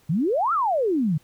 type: exponential two-way sweep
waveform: sine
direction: up then down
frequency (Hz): 141.5 to 1396 to 141.5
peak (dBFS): -19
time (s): 0.09-1.18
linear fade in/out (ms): 10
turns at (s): 0.53
effects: pink hiss -59 dBFS RMS until 1.23 s